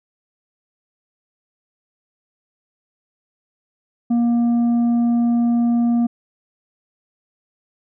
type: tone with tanh clipping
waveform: triangle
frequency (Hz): 236.5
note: A#3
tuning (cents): +25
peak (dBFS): -15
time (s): 4.1-6.07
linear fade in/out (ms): 10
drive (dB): 9
effects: none